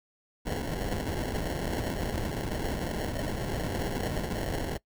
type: noise with sample-and-hold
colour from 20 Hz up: pink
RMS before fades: -32 dBFS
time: 0.45-4.78 s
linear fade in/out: 20 ms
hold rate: 1225 Hz
effects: noise-tail reverb RT60 0.1 s tail -22 dB re dry